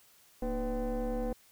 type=tone with frequency modulation; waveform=sine; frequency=233.1 Hz; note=A#3; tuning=in tune; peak=-28 dBFS; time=0.42-1.33 s; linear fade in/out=5 ms; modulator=268 Hz; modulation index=1.5; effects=tanh soft clip ceiling -29 dBFS + white hiss -62 dBFS RMS until 1.51 s